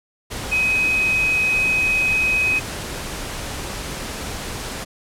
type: tone in noise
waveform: sine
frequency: 2526 Hz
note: D#7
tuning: 26 cents sharp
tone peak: -16 dBFS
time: 0.51-2.6 s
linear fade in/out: 20 ms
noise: pink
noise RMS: -29 dBFS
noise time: 0.3-4.85 s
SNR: +10 dB
effects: low-pass 11000 Hz 12 dB/octave